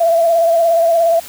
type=tone with vibrato; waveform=sine; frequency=670 Hz; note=E5; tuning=28 cents sharp; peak=-9 dBFS; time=0-1.2 s; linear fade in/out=10 ms; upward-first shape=sine; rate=17 Hz; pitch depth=38 cents each way; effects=white hiss -34 dBFS RMS until 1.28 s